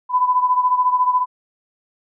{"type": "beating tone pair", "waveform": "sine", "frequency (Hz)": [998, 1012], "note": ["B5", "B5"], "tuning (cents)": [18, 42], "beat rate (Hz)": 14, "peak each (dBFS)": [-15, -20], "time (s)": [0.09, 1.26], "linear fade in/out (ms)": 50, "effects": []}